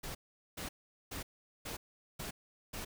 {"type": "noise bursts", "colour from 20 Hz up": "pink", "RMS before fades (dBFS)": -42, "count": 6, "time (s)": [0.03, 2.85], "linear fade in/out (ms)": 10, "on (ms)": 120, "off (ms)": 420, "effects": []}